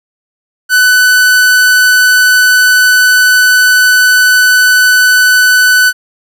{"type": "tone", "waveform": "45% pulse", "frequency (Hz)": 1498, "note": "F#6", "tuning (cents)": 21, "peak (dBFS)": -4, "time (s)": [0.69, 5.93], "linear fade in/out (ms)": 50, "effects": []}